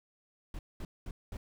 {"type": "noise bursts", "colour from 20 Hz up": "brown", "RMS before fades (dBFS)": -40, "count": 4, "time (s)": [0.54, 1.37], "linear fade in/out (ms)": 2, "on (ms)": 50, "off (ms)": 210, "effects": []}